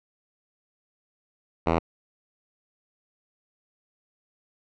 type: tone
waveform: 5% pulse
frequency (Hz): 82.8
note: E2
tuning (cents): +8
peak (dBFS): -9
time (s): 1.66-1.79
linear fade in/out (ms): 10
effects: low-pass 2000 Hz 12 dB/octave